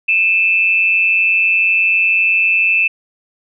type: tone pair together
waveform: sine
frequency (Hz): 2449 / 2637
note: D#7 / E7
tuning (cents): -28 / 0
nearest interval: minor second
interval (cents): 128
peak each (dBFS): -18 / -11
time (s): 0.08-2.88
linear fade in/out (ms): 10
effects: none